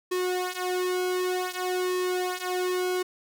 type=tone with flanger; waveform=sawtooth; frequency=364.8 Hz; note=F#4; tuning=24 cents flat; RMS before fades=-28 dBFS; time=0.11-3.03 s; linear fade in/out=10 ms; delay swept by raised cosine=1.4 to 4.4 ms; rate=0.54 Hz; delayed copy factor=-0.85; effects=none